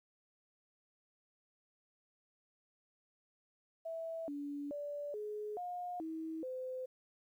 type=tone with pitch steps; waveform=sine; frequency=656 / 287.1 / 581 / 421.5 / 714 / 321 / 513 Hz; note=E5 / D4 / D5 / G#4 / F5 / E4 / C5; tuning=-9 / -39 / -19 / +26 / +38 / -46 / -34 cents; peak=-39 dBFS; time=3.85-6.86 s; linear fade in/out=10 ms; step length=430 ms; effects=12-bit